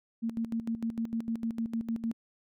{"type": "tone with tremolo", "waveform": "sine", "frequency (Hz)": 228.2, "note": "A#3", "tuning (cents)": -37, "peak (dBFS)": -28, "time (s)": [0.22, 2.13], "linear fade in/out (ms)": 20, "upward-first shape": "square", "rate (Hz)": 6.6, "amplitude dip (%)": 75, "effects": []}